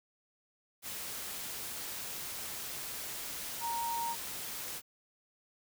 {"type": "tone in noise", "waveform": "sine", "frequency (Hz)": 932.3, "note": "A#5", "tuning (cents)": 0, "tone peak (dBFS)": -33, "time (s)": [3.6, 4.16], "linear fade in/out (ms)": 50, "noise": "white", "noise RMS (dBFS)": -41, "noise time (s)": [0.82, 4.82], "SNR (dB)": 5, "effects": []}